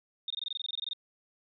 sine tone bursts, 3675 Hz, A#7, 25 cents flat, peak -32 dBFS, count 15, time 0.28-0.933 s, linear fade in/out 2 ms, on 23 ms, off 22 ms, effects none

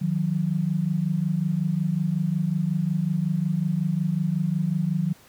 sine tone pair together, 155.8 / 181.26 Hz, D#3 / F#3, +3 / -35 cents, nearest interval minor third, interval 262 cents, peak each -24 dBFS, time 0.01-5.13 s, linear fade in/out 10 ms, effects pink hiss -53 dBFS RMS until 5.28 s + high-pass 80 Hz 12 dB/octave

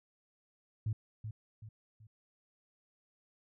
sine tone with echo, 108.5 Hz, A2, 24 cents flat, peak -30 dBFS, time 0.86-0.93 s, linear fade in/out 5 ms, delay 380 ms, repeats 3, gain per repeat -8 dB, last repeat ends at 2.07 s, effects tanh soft clip ceiling -26 dBFS

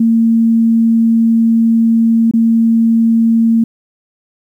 sine tone with dropouts, 227.8 Hz, A#3, 40 cents flat, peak -7 dBFS, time 0-3.64 s, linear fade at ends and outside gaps 5 ms, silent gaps 2.312-2.336 s, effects 8-bit

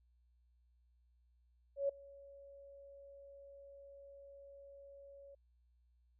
sine tone with ADSR envelope, 558 Hz, C#5, 11 cents sharp, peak -30 dBFS, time 1.76-5.35 s, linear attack 130 ms, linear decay 6 ms, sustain -24 dB, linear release 7 ms, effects added 60 Hz sine -69 dBFS peak until 6.19 s

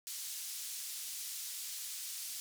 pink band-pass noise, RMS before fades -43 dBFS, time 0.07-2.4 s, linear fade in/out 0 ms, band 5200 to 15000 Hz, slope 12 dB/octave, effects none

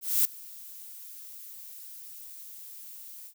violet noise with ADSR envelope, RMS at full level -22 dBFS, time 0.01-3.34 s, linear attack 240 ms, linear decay 4 ms, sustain -23 dB, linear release 80 ms, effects none

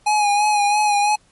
square tone with vibrato, 830.6 Hz, G#5, in tune, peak -15 dBFS, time 0.06-1.16 s, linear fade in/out 10 ms, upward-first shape sine, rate 3 Hz, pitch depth 36 cents each way, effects pink hiss -57 dBFS RMS until 1.31 s + MP3 48 kbps

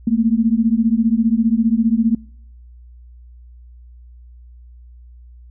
sine beating tone pair, 220 / 235 Hz, A3 / A#3, 0 / +14 cents, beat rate 15 Hz, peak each -16 dBFS, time 0.07-2.15 s, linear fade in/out 5 ms, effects noise-tail reverb RT60 0.7 s tail -26 dB re dry + added 60 Hz sine -39 dBFS peak until 5.5 s

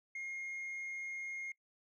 sine tone, 2138 Hz, C7, 37 cents sharp, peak -37 dBFS, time 0.15-1.52 s, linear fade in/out 5 ms, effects noise-tail reverb RT60 0.1 s tail -25 dB re dry + tanh soft clip ceiling -39 dBFS

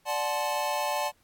square chord, D dominant seventh, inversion none, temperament equal with one note detuned, 587.3 / 740 / 867.4 / 1046.5 Hz, D5 / F#5 / A5 / C6, 0 / 0 / -25 / 0 cents, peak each -33 / -35 / -31 / -36 dBFS, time 0.05-1.12 s, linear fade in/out 50 ms, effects pink hiss -67 dBFS RMS until 1.23 s + AAC 64 kbps

